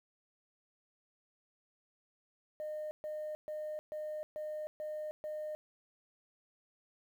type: tone bursts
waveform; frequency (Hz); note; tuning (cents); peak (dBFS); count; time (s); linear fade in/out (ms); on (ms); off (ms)
sine; 611; D#5; -32; -36; 7; 2.6-5.55; 0; 310; 130
effects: tanh soft clip ceiling -35 dBFS + 11-bit